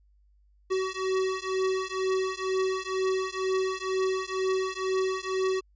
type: beating tone pair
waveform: square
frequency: 376.5 / 378.6 Hz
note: F#4 / F#4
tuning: +30 / +40 cents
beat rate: 2.1 Hz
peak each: -30 dBFS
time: 0.7-5.61 s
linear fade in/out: 20 ms
effects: added 50 Hz sine -59 dBFS peak until 5.75 s + resampled to 16000 Hz